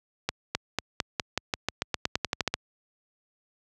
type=accelerating click train; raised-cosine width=0.2 ms; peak=-8 dBFS; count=17; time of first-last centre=0.29-2.54 s; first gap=260 ms; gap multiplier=0.91; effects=high-pass 60 Hz 12 dB/octave